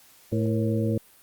harmonic tone with a mistuned harmonic, 110 Hz, A2, in tune, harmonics 1 / 2 / 3 / 4 / 5, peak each -25 / -27 / -30 / -31 / -34 dBFS, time 0.32-0.98 s, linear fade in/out 5 ms, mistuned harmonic 4, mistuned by +110 cents, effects white hiss -55 dBFS RMS until 1.22 s + Opus 48 kbps

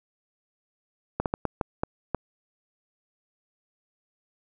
slowing click train, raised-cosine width 1 ms, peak -11 dBFS, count 7, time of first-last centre 1.2-2.147 s, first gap 58 ms, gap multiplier 1.4, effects none

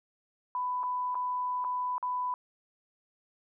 sine tone with dropouts, 996 Hz, B5, 14 cents sharp, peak -29 dBFS, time 0.55-2.34 s, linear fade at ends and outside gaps 1 ms, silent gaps 0.832-0.836 / 1.146-1.153 / 1.642-1.647 / 1.981-2.027 s, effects none

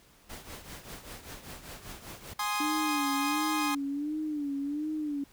pink noise with tremolo, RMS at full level -42 dBFS, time 0.29-2.34 s, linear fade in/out 10 ms, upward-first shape triangle, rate 5.1 Hz, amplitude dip 75%
sawtooth chord, Ab major, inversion none, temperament equal, 830.6 / 1046.5 / 1244.5 Hz, Ab5 / C6 / Eb6, 0 / 0 / 0 cents, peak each -30 dBFS, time 2.39-3.75 s, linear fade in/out 5 ms
sine tone with vibrato, 293.7 Hz, D4, in tune, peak -30 dBFS, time 2.6-5.24 s, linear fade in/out 5 ms, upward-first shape sine, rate 1.4 Hz, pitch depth 95 cents each way
effects pink hiss -60 dBFS RMS until 5.32 s

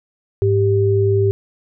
sine tone pair together, 103.83 / 392.6 Hz, G#2 / G4, 0 / +3 cents, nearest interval octave + major seventh, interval 2303 cents, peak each -15 / -15 dBFS, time 0.42-1.31 s, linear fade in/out 0 ms, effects none

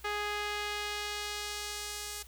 sawtooth tone with band-pass filter sweep, 415.3 Hz, G#4, in tune, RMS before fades -37 dBFS, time 0.04-2.23 s, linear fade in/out 10 ms, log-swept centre 1800 to 8400 Hz, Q 0.78, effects added 60 Hz sine -52 dBFS peak until 2.27 s + white hiss -57 dBFS RMS until 2.27 s

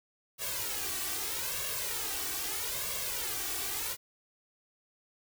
white noise with flanger, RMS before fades -35 dBFS, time 0.38-3.97 s, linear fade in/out 50 ms, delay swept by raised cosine 1.8 to 2.66 ms, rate 0.79 Hz, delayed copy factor +0.85, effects none

